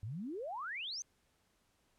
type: exponential sweep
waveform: sine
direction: up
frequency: 95.3 to 6440 Hz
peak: -39 dBFS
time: 0.03-1.02 s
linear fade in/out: 0 ms
effects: pink hiss -75 dBFS RMS until 1.98 s + low-pass 12000 Hz 12 dB/octave